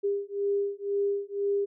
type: beating tone pair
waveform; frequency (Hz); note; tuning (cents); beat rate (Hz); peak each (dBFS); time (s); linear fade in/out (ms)
sine; 401 / 403; G4 / G4; +39 / +48; 2; -29; 0.03-1.66; 20
effects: none